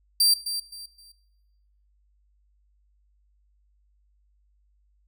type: tone with echo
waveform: sawtooth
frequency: 4700 Hz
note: D8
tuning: 1 cent sharp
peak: -14 dBFS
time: 0.2-0.34 s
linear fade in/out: 5 ms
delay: 260 ms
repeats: 3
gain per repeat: -11 dB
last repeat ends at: 1.12 s
effects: noise-tail reverb RT60 1.0 s tail -17 dB re dry + added 50 Hz sine -62 dBFS peak until 5.07 s